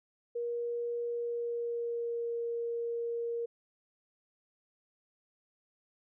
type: tone with pitch glide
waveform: sine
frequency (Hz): 474.5 to 468.2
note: A#4 to A#4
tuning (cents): +31 to +8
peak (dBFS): -32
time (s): 0.35-3.46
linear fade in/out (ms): 10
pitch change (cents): -23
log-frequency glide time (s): 1.03-2.32
effects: none